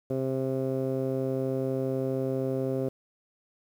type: tone with low-pass filter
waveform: 15% pulse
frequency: 132.3 Hz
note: C3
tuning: 20 cents sharp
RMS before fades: -29 dBFS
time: 0.1-2.89 s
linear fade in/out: 5 ms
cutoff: 540 Hz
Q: 2
effects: 9-bit